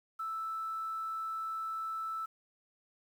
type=tone; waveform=sine; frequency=1318.5 Hz; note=E6; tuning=in tune; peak=-34 dBFS; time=0.19-2.26 s; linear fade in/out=10 ms; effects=tanh soft clip ceiling -30 dBFS + 10-bit